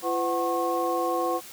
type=tone cluster; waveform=sine; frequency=340.8 / 506 / 743 / 1085 Hz; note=F4 / B4 / F#5 / C#6; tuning=-42 / +42 / +7 / -37 cents; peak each=-29 dBFS; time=0.02-1.41 s; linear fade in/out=50 ms; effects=white hiss -44 dBFS RMS until 1.52 s + high-pass 80 Hz 12 dB/octave